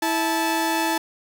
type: tone pair together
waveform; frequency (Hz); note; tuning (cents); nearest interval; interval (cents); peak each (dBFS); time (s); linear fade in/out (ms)
sawtooth; 326.6 / 872; E4 / A5; -16 / -16; octave + perfect fourth; 1700; -20 / -19; 0.02-0.98; 5
effects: none